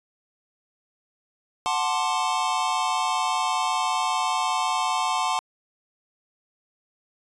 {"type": "chord", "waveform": "square", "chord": "D dominant seventh", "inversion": "first", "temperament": "equal with one note detuned", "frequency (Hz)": [740, 880, 1049.5, 1174.7], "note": ["F#5", "A5", "C6", "D6"], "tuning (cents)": [0, 0, 5, 0], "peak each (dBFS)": [-29, -28, -27, -33], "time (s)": [1.66, 5.39], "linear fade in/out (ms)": 0, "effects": ["resampled to 22050 Hz"]}